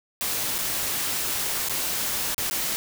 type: noise with dropouts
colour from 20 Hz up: white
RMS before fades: -27 dBFS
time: 0.21-2.76 s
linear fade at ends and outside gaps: 0 ms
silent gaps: 0.582-0.587 / 1.686-1.696 / 2.345-2.38 / 2.499-2.51 s
effects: none